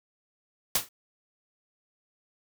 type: noise with exponential decay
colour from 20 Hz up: white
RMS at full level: -20 dBFS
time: 0.75-0.89 s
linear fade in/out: 5 ms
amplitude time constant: 30 ms
effects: none